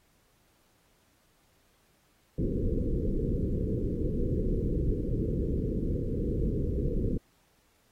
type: low-pass noise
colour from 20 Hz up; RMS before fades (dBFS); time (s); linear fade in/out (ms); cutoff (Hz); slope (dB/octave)
pink; -29; 2.38-7.18; 5; 500; 96
effects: pink hiss -68 dBFS RMS until 7.91 s + AAC 48 kbps